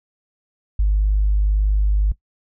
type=tone; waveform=sine; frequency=50.9 Hz; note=G#1; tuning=34 cents flat; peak=-13 dBFS; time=0.79-2.12 s; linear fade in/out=5 ms; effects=noise-tail reverb RT60 0.1 s tail -18 dB re dry + tanh soft clip ceiling -9 dBFS